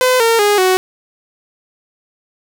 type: tone with pitch steps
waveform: sawtooth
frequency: 508 / 457.8 / 412.6 / 371.9 Hz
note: B4 / A#4 / G#4 / F#4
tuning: +49 / -31 / -11 / +9 cents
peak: -6 dBFS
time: 0.01-0.77 s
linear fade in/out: 0 ms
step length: 190 ms
effects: none